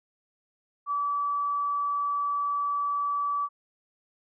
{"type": "tone", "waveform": "sine", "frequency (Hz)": 1151, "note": "D6", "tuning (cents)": -35, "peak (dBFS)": -25, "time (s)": [0.86, 3.49], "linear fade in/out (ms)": 50, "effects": []}